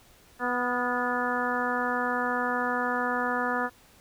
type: harmonic tone with a mistuned harmonic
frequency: 246.9 Hz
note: B3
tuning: in tune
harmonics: 1 / 2 / 3 / 4 / 5 / 6 / 7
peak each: -33 / -33 / -33 / -33 / -33 / -33 / -33 dBFS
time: 0.39-3.7 s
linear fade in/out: 50 ms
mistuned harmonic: 6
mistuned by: -39 cents
effects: pink hiss -57 dBFS RMS until 4 s